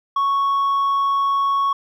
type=tone with hard clipping; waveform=triangle; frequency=1108.7 Hz; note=C#6; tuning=in tune; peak=-15 dBFS; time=0.16-1.73 s; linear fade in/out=5 ms; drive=1 dB; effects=none